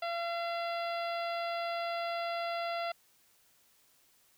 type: harmonic tone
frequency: 682 Hz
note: F5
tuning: 41 cents flat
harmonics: 1 / 2 / 3 / 4 / 5 / 6 / 7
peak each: -34 / -40 / -44 / -46 / -48 / -50 / -51 dBFS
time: 0.02-2.92 s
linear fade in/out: 5 ms
effects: white hiss -67 dBFS RMS until 4.37 s